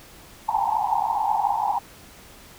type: band-pass noise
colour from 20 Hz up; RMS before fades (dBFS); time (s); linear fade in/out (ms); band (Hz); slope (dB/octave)
pink; -23; 0.48-1.79; 10; 780 to 950; 96
effects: pink hiss -47 dBFS RMS until 2.58 s